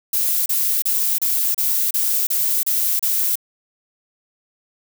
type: noise bursts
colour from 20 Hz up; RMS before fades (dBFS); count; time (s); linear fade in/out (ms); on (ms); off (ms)
violet; -19; 9; 0.13-3.356; 5; 330; 32
effects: none